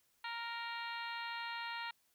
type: harmonic tone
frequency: 466.2 Hz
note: A#4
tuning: in tune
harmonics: 2 / 3 / 4 / 5 / 6 / 7 / 8 / 9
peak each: -44 / -47 / -47 / -50 / -50 / -55 / -54 / -52 dBFS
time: 0.24-1.91 s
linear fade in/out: 5 ms
effects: white hiss -75 dBFS RMS until 2.14 s